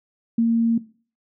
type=tone; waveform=sine; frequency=230 Hz; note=A#3; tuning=23 cents flat; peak=-15 dBFS; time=0.38-0.78 s; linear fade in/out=5 ms; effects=noise-tail reverb RT60 0.4 s tail -18 dB re dry